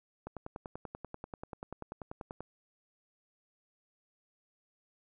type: click train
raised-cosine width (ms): 1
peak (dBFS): -27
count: 23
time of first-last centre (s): 0.27-2.406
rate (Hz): 10.3
effects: none